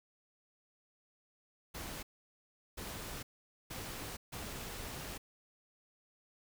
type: noise bursts at uneven times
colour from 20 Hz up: pink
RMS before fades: -44 dBFS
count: 4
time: 1.74-2.03 / 2.77-3.23 / 3.7-4.17 / 4.32-5.18 s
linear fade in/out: 10 ms
effects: none